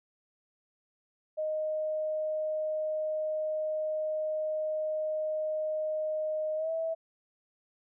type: tone with pitch glide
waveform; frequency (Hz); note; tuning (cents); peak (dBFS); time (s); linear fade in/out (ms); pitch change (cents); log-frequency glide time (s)
sine; 620 to 650.8; D#5 to E5; -6 to -22; -29; 1.37-6.95; 20; +84; 6.56-6.71
effects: none